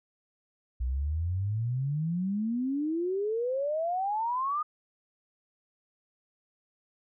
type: exponential sweep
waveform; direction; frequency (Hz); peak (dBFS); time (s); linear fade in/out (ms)
sine; up; 59.6 to 1244.5; -27; 0.8-4.63; 10
effects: none